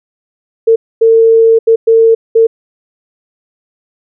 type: tone bursts at uneven times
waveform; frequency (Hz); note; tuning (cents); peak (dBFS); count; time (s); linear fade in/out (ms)
sine; 452.4; A4; +48; -3; 5; 0.67-0.76 / 1.01-1.59 / 1.67-1.76 / 1.87-2.15 / 2.35-2.47; 10
effects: none